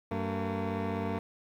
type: tone pair together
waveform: 15% pulse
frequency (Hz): 95.5 / 227.1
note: G2 / A#3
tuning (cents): -45 / -45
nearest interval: octave + minor third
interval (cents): 1500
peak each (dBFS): -27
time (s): 0.11-1.19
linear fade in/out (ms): 5
effects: low-pass 2000 Hz 12 dB/octave + 10-bit